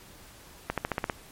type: accelerating click train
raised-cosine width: 0.5 ms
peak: -12 dBFS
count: 7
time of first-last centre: 0.7-1.098 s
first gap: 77 ms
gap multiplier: 0.94
effects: pink hiss -51 dBFS RMS until 1.31 s + MP3 64 kbps